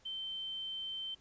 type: tone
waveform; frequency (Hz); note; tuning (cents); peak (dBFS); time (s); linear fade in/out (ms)
sine; 3100; G7; -20; -38; 0.05-1.15; 10
effects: pink hiss -66 dBFS RMS until 1.2 s + resampled to 16000 Hz